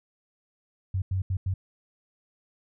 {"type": "tone bursts at uneven times", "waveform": "sine", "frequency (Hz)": 94.3, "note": "F#2", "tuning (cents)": 33, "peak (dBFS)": -24, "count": 4, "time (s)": [[0.94, 1.02], [1.11, 1.22], [1.3, 1.37], [1.46, 1.54]], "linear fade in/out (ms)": 5, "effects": []}